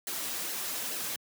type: noise with flanger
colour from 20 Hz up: white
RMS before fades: -35 dBFS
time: 0.07-1.16 s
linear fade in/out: 2 ms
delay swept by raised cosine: 0.83 to 5.83 ms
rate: 2.3 Hz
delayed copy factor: -0.55
effects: high-pass 150 Hz 12 dB/octave